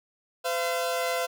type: tone pair together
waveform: sawtooth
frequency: 511 / 682.1 Hz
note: C5 / F5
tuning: -41 / -41 cents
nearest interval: perfect fourth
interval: 500 cents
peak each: -25 dBFS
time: 0.44-1.27 s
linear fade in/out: 20 ms
effects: none